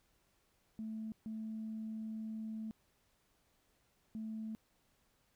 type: tone bursts at uneven times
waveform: sine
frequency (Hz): 219.7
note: A3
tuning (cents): -2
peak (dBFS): -39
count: 3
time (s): 0.79-1.12 / 1.26-2.71 / 4.15-4.55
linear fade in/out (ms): 0
effects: tanh soft clip ceiling -35 dBFS + pink hiss -75 dBFS RMS until 5.35 s